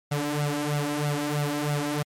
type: tone with flanger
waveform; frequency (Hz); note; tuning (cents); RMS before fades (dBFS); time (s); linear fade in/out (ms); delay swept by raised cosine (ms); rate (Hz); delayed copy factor
sawtooth; 146.83; D3; 0; -27; 0.11-2.03; 10; 1.4 to 3.8; 3.1; +0.8
effects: MP3 64 kbps